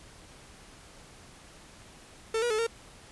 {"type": "tone with pitch steps", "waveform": "45% pulse", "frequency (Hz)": [446.9, 480.4, 432.5, 459.8], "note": ["A4", "B4", "A4", "A#4"], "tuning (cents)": [27, -48, -30, -24], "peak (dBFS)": -26, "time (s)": [2.34, 2.668], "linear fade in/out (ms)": 5, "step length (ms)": 82, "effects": ["pink hiss -52 dBFS RMS until 3.11 s", "resampled to 24000 Hz"]}